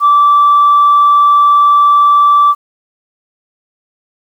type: tone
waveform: sine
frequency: 1163 Hz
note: D6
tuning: 17 cents flat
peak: -3 dBFS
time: 0-2.55 s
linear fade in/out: 50 ms
effects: tanh soft clip ceiling -1 dBFS + 7-bit